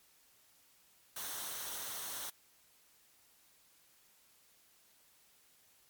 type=noise with comb filter; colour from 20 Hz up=white; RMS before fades=-42 dBFS; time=1.16-2.3 s; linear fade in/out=5 ms; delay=0.41 ms; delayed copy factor=-0.5; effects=white hiss -67 dBFS RMS until 5.89 s + MP3 96 kbps